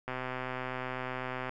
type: click train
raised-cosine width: 0.5 ms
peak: -21 dBFS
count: 182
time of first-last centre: 0.08-1.494 s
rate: 128 Hz
effects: none